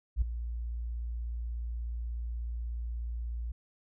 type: tone with ADSR envelope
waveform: sine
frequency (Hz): 58.27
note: A#1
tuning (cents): 0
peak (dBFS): -21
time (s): 0.16-3.52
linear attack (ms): 56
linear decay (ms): 8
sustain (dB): -12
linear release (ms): 6
effects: none